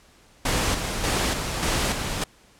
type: noise with tremolo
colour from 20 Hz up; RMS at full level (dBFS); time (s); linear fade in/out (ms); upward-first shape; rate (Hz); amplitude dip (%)
pink; -23; 0.45-2.24; 5; square; 1.7; 45
effects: pink hiss -55 dBFS RMS until 2.59 s + low-pass 10000 Hz 12 dB/octave